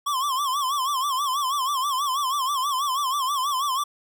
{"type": "tone with vibrato", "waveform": "square", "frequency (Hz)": 1093, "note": "C#6", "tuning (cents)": -25, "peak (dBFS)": -23, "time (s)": [0.06, 3.84], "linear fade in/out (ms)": 10, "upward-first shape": "sine", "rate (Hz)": 6.2, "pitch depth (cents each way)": 130, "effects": []}